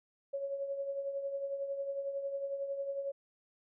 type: tone with tremolo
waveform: sine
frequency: 554.4 Hz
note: C#5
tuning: in tune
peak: -32 dBFS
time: 0.33-3.12 s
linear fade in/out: 10 ms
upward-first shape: triangle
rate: 11 Hz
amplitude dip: 60%
effects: none